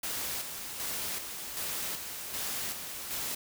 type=noise with tremolo; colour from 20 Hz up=white; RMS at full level=-35 dBFS; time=0.03-3.35 s; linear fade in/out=5 ms; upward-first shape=square; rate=1.3 Hz; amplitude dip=45%; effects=none